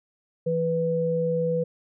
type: tone pair together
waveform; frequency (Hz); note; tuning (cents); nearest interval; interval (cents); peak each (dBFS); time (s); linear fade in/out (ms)
sine; 165.58 / 493.9; E3 / B4; +8 / 0; octave + perfect fifth; 1892; -27 / -23; 0.46-1.64; 10
effects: none